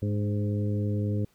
harmonic tone with a mistuned harmonic, 103.83 Hz, G#2, in tune, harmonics 1 / 2 / 3 / 4 / 5, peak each -26 / -32 / -36 / -38 / -40 dBFS, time 0.02-1.25 s, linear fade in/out 5 ms, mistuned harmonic 3, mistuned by -33 cents, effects pink hiss -66 dBFS RMS until 1.34 s

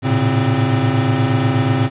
square tone cluster, 108.5 / 116.8 / 136.3 / 262.5 Hz, A2 / A#2 / C#3 / C4, -24 / +4 / -29 / +6 cents, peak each -20 dBFS, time 0.02-1.9 s, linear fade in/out 50 ms, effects resampled to 8000 Hz + 8-bit

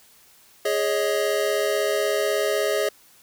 square chord, Ab suspended fourth, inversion none, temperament equal with one note detuned, 415.3 / 554.4 / 630.6 Hz, Ab4 / Db5 / Eb5, 0 / 0 / +23 cents, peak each -25 / -27 / -26 dBFS, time 0.65-2.89 s, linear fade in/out 5 ms, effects white hiss -54 dBFS RMS until 3.22 s

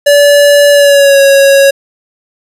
square tone with pitch glide, 576 to 552.5 Hz, D5 to C#5, -34 to -6 cents, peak -3 dBFS, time 0.06-1.71 s, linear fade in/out 10 ms, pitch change -72 cents, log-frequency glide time 0.71-1.2 s, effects resampled to 32000 Hz + 7-bit

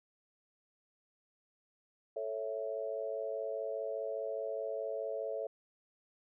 sine chord, A major, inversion none, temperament equal, 440 / 554.4 / 659.3 Hz, A4 / C#5 / E5, 0 / 0 / 0 cents, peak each -40 / -39 / -40 dBFS, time 2.16-5.47 s, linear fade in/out 5 ms, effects none

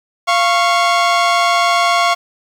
sawtooth tone pair together, 693 / 1100 Hz, F5 / C#6, -14 / -14 cents, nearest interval minor sixth, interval 800 cents, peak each -10 dBFS, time 0.27-2.15 s, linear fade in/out 20 ms, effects low-pass 6000 Hz 12 dB/octave + 7-bit

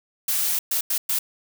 blue noise bursts at uneven times, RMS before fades -23 dBFS, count 4, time 0.28-0.59 / 0.71-0.81 / 0.9-0.98 / 1.09-1.19 s, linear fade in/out 5 ms, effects none

